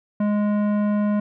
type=tone with tanh clipping; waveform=sine; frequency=207.7 Hz; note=G#3; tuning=in tune; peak=-20 dBFS; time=0.2-1.2 s; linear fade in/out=5 ms; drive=14 dB; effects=none